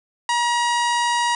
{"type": "harmonic tone with a mistuned harmonic", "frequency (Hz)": 954, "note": "A#5", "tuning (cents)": 40, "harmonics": [1, 2, 3, 4, 5, 6, 7, 8, 9, 10], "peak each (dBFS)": [-19, -25, -29, -31, -33, -35, -36, -37, -38, -39], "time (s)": [0.29, 1.35], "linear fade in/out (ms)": 2, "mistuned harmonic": 9, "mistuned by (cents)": 63, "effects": []}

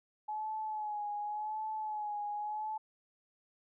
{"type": "tone with vibrato", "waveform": "sine", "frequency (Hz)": 848, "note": "G#5", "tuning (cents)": 36, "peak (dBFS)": -35, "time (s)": [0.28, 2.78], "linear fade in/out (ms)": 10, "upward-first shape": "sine", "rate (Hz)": 0.89, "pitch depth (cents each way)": 42, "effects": []}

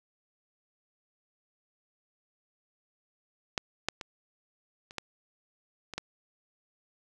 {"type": "clicks", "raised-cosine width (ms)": 0.2, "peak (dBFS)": [-11, -10, -21, -29, -16, -22, -16], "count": 7, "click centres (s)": [3.578, 3.886, 4.012, 4.909, 4.983, 5.937, 5.98], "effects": []}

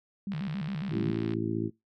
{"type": "tone with vibrato", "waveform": "sine", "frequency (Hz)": 174.61, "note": "F3", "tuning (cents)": 0, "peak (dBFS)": -31, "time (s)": [0.27, 1.11], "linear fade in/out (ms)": 2, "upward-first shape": "square", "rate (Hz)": 7.3, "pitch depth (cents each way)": 220}
{"type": "click train", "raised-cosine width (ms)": 0.3, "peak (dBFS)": -27, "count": 70, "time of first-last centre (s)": [0.32, 1.336], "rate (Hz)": 67.9}
{"type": "harmonic tone", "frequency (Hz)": 55.4, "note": "A1", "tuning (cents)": 13, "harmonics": [2, 3, 4, 5, 6, 7], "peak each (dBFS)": [-35, -38, -35, -37, -32, -38], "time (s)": [0.9, 1.71], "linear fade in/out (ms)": 50}
{"effects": ["noise-tail reverb RT60 0.2 s tail -23 dB re dry"]}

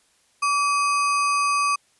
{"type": "tone with sample-and-hold", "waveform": "sine", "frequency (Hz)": 1151, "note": "D6", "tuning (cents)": -35, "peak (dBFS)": -18, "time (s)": [0.42, 1.76], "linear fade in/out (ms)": 10, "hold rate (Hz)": 3675, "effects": ["white hiss -62 dBFS RMS until 1.99 s", "resampled to 24000 Hz"]}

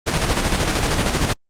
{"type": "noise with tremolo", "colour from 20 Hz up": "pink", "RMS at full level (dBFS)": -17, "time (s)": [0.06, 1.34], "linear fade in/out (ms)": 20, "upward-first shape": "square", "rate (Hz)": 13, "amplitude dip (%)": 40, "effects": ["low-pass 8000 Hz 12 dB/octave", "Opus 32 kbps"]}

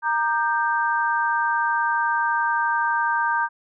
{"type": "chord", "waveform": "sine", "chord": "G minor", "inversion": "first", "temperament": "equal with one note detuned", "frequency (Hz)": [932.3, 1200.7, 1568], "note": ["Bb5", "D6", "G6"], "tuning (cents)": [0, 38, 0], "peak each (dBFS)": [-22, -27, -23], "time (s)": [0.02, 3.49], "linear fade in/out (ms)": 50, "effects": []}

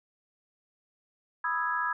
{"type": "chord", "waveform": "sine", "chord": "E major seventh", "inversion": "second", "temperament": "equal", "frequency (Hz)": [987.8, 1244.5, 1318.5, 1661.2], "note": ["B5", "D#6", "E6", "G#6"], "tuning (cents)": [0, 0, 0, 0], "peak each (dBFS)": [-32, -34, -34, -31], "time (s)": [1.44, 1.93], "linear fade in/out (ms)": 5, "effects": []}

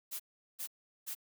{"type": "noise bursts", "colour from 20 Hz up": "blue", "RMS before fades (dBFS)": -40, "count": 3, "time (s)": [0.11, 1.151], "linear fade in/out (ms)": 20, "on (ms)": 87, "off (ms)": 390, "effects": []}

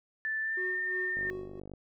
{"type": "tone with pitch glide", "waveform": "sine", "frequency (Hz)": [1760, 1811.6], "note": ["A6", "A#6"], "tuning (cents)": [0, -50], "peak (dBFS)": -30, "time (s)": [0.25, 1.3], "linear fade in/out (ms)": 0, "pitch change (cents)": 50, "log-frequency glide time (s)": [0.41, 0.65]}
{"type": "tone with tremolo", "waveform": "triangle", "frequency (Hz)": 370, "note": "F#4", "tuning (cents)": 0, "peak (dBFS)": -34, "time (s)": [0.57, 1.6], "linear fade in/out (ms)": 5, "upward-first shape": "sine", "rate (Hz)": 2.9, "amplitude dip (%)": 75}
{"type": "click train", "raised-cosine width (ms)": 2, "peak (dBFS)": -32, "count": 29, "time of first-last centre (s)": [1.17, 1.737], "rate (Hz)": 49.4}
{"effects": []}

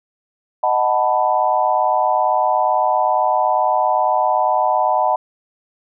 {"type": "chord", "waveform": "sine", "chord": "B dominant seventh", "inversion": "first", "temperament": "equal", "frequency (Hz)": [622.3, 740, 880, 987.8], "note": ["D#5", "F#5", "A5", "B5"], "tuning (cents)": [0, 0, 0, 0], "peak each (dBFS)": [-20, -18, -19, -20], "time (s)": [0.63, 5.16], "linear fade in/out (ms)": 5, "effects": []}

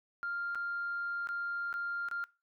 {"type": "tone with dropouts", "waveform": "sine", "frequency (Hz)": 1396.9, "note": "F6", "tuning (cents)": 0, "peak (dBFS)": -33, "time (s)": [0.23, 2.24], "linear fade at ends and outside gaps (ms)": 0, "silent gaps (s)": [[0.548, 0.555], [1.272, 1.289], [1.728, 1.74], [2.086, 2.113]], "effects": ["noise-tail reverb RT60 0.3 s tail -22 dB re dry", "tanh soft clip ceiling -29 dBFS"]}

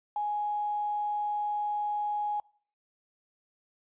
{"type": "tone with quantisation", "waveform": "sine", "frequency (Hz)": 833, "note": "G#5", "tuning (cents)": 5, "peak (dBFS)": -28, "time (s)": [0.16, 2.4], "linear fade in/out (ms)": 2, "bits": 9, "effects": ["noise-tail reverb RT60 0.5 s tail -25 dB re dry", "resampled to 8000 Hz"]}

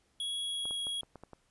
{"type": "tone with pitch glide", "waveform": "square", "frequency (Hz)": [3334, 3313], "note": ["G#7", "G#7"], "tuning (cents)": [6, -5], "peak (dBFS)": -34, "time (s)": [0.2, 1.01], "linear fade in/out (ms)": 2, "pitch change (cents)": -11, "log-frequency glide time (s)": [0.4, 0.78]}
{"type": "clicks", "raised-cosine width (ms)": 1, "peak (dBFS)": -33, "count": 7, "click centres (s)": [0.655, 0.709, 0.869, 1.033, 1.157, 1.236, 1.333]}
{"effects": ["pink hiss -72 dBFS RMS until 1.5 s", "resampled to 24000 Hz"]}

